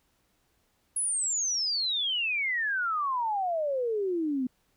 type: exponential sweep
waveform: sine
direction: down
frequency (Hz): 10660 to 246.9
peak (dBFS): -26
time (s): 0.96-4.47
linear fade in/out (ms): 5
effects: pink hiss -71 dBFS RMS until 4.76 s